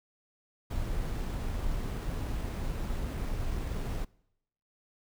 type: noise with sample-and-hold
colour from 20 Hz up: brown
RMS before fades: -33 dBFS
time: 0.7-4.05 s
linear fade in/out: 10 ms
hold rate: 11025 Hz
effects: noise-tail reverb RT60 0.8 s tail -24 dB re dry